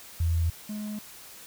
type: tone pair in turn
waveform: sine / triangle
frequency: 83.2 / 210.9 Hz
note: E2 / G#3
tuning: +17 / +27 cents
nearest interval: octave + major third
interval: 1610 cents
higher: second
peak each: -22 / -30 dBFS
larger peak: first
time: 0.2-0.5 / 0.69-0.99 s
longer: neither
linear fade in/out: 5 ms
effects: white hiss -47 dBFS RMS until 1.46 s